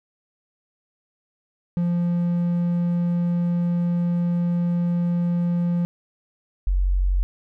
triangle / sine tone pair in turn, 173.6 / 46.17 Hz, F3 / F#1, -10 / -3 cents, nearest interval octave + major seventh, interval 2293 cents, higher first, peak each -17 dBFS, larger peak neither, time 1.77-5.85 / 6.67-7.23 s, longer first, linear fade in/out 0 ms, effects none

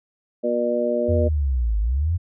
harmonic tone, 120.2 Hz, B2, 46 cents flat, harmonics 2 / 3 / 4 / 5, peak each -26 / -27 / -25 / -22 dBFS, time 0.43-1.29 s, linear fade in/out 20 ms
sine linear two-way sweep, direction down then up, 90.7 to 50.3 to 90.7 Hz, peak -18 dBFS, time 1.08-2.18 s, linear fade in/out 20 ms, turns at 1.79 s
effects none

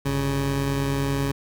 20% pulse tone pair together, 49.38 / 138.59 Hz, G1 / C#3, +13 / 0 cents, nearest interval octave + tritone, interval 1787 cents, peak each -25 / -18 dBFS, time 0.05-1.32 s, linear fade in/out 10 ms, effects none

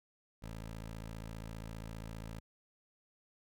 15% pulse tone, 55 Hz, A1, in tune, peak -37 dBFS, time 0.42-2.4 s, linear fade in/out 10 ms, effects none

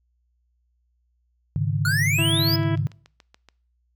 sine chord, Ab suspended fourth, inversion none, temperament equal with one note detuned, 103.83 / 138.59 / 153.95 Hz, Ab2 / Db3 / Eb3, 0 / 0 / -18 cents, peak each -25 dBFS, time 1.56-2.87 s, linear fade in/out 0 ms
square exponential sweep, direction up, 1402 to 5140 Hz, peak -22 dBFS, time 1.85-2.56 s, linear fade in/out 2 ms
click train, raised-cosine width 0.2 ms, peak -30 dBFS, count 12, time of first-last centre 1.92-3.487 s, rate 7.02 Hz
harmonic tone, 329.6 Hz, E4, in tune, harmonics 1 / 2 / 3 / 4 / 5 / 6 / 7 / 8 / 9 / 10, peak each -26 / -33 / -37 / -41 / -38 / -43 / -44 / -50 / -48 / -44 dBFS, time 2.18-2.76 s, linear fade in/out 10 ms
effects noise-tail reverb RT60 0.5 s tail -22 dB re dry + added 60 Hz sine -65 dBFS peak until 3.95 s

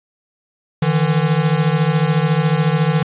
square beating tone pair, 150 / 164 Hz, D3 / E3, +37 / -9 cents, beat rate 14 Hz, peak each -17 dBFS, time 0.82-3.03 s, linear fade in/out 5 ms, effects resampled to 8000 Hz + 7-bit

